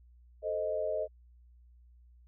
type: chord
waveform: sine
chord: A diminished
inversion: none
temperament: equal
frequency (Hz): 440 / 523.3 / 622.3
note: A4 / C5 / Eb5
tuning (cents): 0 / 0 / 0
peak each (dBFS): -37 / -37 / -32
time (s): 0.42-1.08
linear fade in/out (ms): 50
effects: added 60 Hz sine -56 dBFS peak until 2.27 s